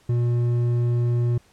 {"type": "tone with hard clipping", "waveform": "sine", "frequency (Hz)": 120, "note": "B2", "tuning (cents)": -49, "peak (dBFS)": -20, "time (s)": [0.09, 1.38], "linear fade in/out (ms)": 5, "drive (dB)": 6, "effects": ["pink hiss -58 dBFS RMS until 1.52 s", "low-pass 10000 Hz 12 dB/octave"]}